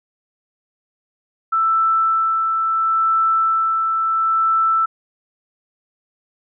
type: tone with tremolo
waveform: sine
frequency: 1325 Hz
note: E6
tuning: 9 cents sharp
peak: -13 dBFS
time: 1.52-4.86 s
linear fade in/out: 10 ms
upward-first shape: sine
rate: 0.73 Hz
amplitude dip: 30%
effects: none